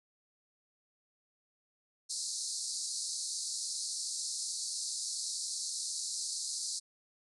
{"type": "band-pass noise", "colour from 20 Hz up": "pink", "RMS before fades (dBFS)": -38, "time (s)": [2.09, 6.8], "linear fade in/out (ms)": 20, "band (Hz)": [4100, 10000], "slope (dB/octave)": 96, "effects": []}